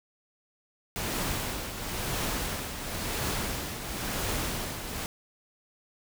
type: noise with tremolo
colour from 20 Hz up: pink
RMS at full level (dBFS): -30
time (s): 0.96-5.06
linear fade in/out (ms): 0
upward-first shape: triangle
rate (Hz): 0.97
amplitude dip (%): 60
effects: none